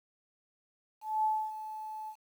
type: tone with ADSR envelope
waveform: sine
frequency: 866 Hz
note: A5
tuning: 28 cents flat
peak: -25 dBFS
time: 1.01-2.16 s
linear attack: 230 ms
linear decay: 270 ms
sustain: -13 dB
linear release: 75 ms
effects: 10-bit